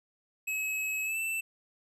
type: tone with pitch glide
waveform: square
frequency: 2569 to 2661 Hz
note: E7 to E7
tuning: -45 to +16 cents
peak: -31 dBFS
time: 0.47-1.41 s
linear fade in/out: 10 ms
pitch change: +61 cents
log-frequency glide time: 1.04-1.18 s
effects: none